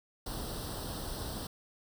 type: noise with comb filter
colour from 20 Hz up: pink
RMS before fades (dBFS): -39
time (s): 0.26-1.47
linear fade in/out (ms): 5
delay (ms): 0.22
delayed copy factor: +0.8
effects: none